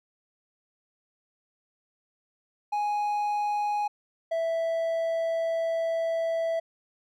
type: tone pair in turn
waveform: triangle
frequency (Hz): 830.6 / 659.2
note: G#5 / E5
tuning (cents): 0 / 0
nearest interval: major third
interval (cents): 400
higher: first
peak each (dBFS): -23 / -23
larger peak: neither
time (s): 2.72-3.88 / 4.31-6.6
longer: second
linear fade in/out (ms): 10
effects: none